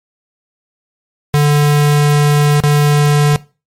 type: tone with dropouts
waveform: square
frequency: 146.83 Hz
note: D3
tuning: in tune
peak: -8 dBFS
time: 1.34-3.36 s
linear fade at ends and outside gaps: 0 ms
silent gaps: 2.603-2.637 s
effects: noise-tail reverb RT60 0.3 s tail -20 dB re dry + MP3 64 kbps